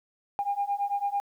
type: beating tone pair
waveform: sine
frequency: 802 / 811 Hz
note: G5 / G#5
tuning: +39 / -41 cents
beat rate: 9 Hz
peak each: -29 / -28 dBFS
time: 0.39-1.2 s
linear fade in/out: 0 ms
effects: tanh soft clip ceiling -19 dBFS + 10-bit